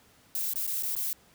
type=noise with dropouts; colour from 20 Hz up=violet; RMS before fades=-31 dBFS; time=0.35-1.13 s; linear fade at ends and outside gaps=1 ms; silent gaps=0.536-0.558 / 0.667-0.675 / 0.825-0.832 / 0.952-0.964 s; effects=pink hiss -60 dBFS RMS until 1.34 s + high-pass 60 Hz 12 dB/octave